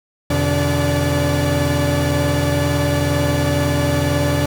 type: tone cluster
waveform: 45% pulse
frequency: 84.9 / 127.1 / 149.1 / 287.5 / 578 Hz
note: F2 / C3 / D3 / D4 / D5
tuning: -48 / -50 / +27 / -37 / -28 cents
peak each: -22 dBFS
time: 0.3-4.46 s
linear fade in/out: 5 ms
effects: none